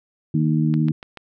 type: harmonic tone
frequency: 77.6 Hz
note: D#2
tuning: 4 cents flat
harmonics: 2 / 3 / 4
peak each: -18 / -22 / -24 dBFS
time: 0.34-0.92 s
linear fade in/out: 5 ms
type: click train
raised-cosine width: 0.3 ms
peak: -20 dBFS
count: 4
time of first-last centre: 0.74-1.173 s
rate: 6.93 Hz
effects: none